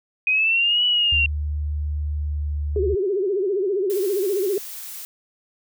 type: linear two-way sweep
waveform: sine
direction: up then down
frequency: 2489 to 2960 to 2733 Hz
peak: -16 dBFS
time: 0.27-1.26 s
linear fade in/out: 2 ms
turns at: 0.85 s
type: tone with pitch glide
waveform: sine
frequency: 74.4 to 73.67 Hz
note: D2 to D2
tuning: +23 to +6 cents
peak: -22 dBFS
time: 1.12-2.95 s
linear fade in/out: 5 ms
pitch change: -17 cents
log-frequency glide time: 2.15-2.59 s
type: tone with vibrato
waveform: sine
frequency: 389.7 Hz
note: G4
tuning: 10 cents flat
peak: -19 dBFS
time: 2.76-4.58 s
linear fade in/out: 2 ms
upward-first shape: sine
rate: 15 Hz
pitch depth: 130 cents each way
type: noise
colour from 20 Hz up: blue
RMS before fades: -35 dBFS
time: 3.9-5.05 s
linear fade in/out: 0 ms
effects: none